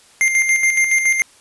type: tone with tremolo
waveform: square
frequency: 2104 Hz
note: C7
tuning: 9 cents sharp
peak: -12 dBFS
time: 0.21-1.22 s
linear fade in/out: 0 ms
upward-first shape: square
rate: 7.1 Hz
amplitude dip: 50%
effects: white hiss -49 dBFS RMS until 1.4 s + resampled to 24000 Hz